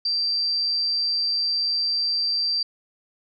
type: tone with amplitude modulation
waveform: sine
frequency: 4699 Hz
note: D8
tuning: in tune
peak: -19 dBFS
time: 0.05-2.63 s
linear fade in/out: 5 ms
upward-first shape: sine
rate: 163 Hz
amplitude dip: 35%
effects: none